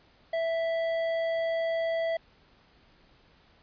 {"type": "tone with tanh clipping", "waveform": "sine", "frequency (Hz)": 659.3, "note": "E5", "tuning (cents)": 0, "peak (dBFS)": -28, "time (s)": [0.33, 2.17], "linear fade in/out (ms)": 5, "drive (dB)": 11, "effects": ["pink hiss -61 dBFS RMS until 3.62 s", "resampled to 11025 Hz"]}